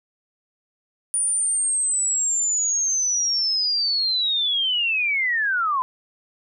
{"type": "linear sweep", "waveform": "sine", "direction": "down", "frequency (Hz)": [9510, 1000], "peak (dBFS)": -19, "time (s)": [1.14, 5.82], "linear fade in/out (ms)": 0, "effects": []}